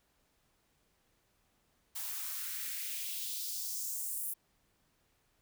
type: noise with high-pass filter sweep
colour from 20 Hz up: blue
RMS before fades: -39 dBFS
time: 1.95-4.34 s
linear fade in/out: 10 ms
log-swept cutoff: 790 to 11000 Hz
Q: 2
effects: pink hiss -74 dBFS RMS until 5.41 s